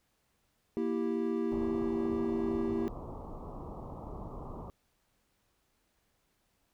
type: chord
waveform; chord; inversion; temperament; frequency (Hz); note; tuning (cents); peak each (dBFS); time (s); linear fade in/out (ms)
triangle; E diminished; second; equal with one note detuned; 234.7 / 329.6 / 392; Bb3 / E4 / G4; +12 / 0 / 0; -32; 0.77-2.88; 0
type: low-pass noise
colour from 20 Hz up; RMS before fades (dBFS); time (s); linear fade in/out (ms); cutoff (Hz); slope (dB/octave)
pink; -43; 1.52-4.7; 0; 1200; 96
effects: pink hiss -75 dBFS RMS until 6.73 s